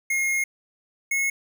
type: tone pair in turn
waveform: square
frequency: 2147 / 2179 Hz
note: C7 / C#7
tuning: +44 / -30 cents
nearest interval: unison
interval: 26 cents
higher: second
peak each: -22 / -22 dBFS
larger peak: neither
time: 0.1-0.44 / 1.11-1.3 s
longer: first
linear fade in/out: 5 ms
effects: none